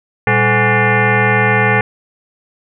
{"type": "tone with frequency modulation", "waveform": "sine", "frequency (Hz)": 830.6, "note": "G#5", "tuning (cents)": 0, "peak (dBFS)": -9, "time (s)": [0.27, 1.81], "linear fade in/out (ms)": 2, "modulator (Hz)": 316, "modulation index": 4.4, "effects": []}